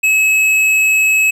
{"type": "tone with tanh clipping", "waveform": "triangle", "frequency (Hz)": 2576, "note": "E7", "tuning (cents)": -41, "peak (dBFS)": -11, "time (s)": [0.03, 1.31], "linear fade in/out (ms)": 10, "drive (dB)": 15, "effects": []}